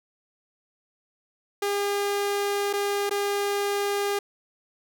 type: tone with dropouts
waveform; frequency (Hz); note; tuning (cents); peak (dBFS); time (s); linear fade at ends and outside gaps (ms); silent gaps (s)
sawtooth; 404.4; G#4; -46; -20; 1.62-4.19; 5; 2.73-2.735 / 3.095-3.109
effects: none